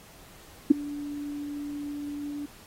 sine tone with ADSR envelope, 290.2 Hz, D4, 21 cents flat, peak -9 dBFS, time 0.7-2.46 s, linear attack 11 ms, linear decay 11 ms, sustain -23 dB, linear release 6 ms, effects pink hiss -52 dBFS RMS until 2.66 s + AAC 48 kbps

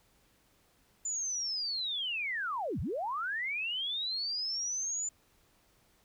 sine linear two-way sweep, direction down then up, 7110 to 59.2 to 7110 Hz, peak -32 dBFS, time 1.05-5.09 s, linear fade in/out 5 ms, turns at 2.8 s, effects pink hiss -68 dBFS RMS until 6.04 s

